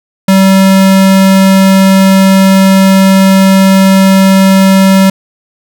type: tone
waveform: square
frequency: 192.2 Hz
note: G3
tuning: 34 cents flat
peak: -3 dBFS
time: 0.28-5.1 s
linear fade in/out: 5 ms
effects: none